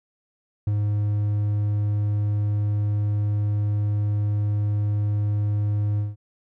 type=tone with ADSR envelope; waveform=triangle; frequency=103.83 Hz; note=G#2; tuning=in tune; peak=-16 dBFS; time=0.67-6.16 s; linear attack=4 ms; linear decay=24 ms; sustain=-2 dB; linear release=170 ms; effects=none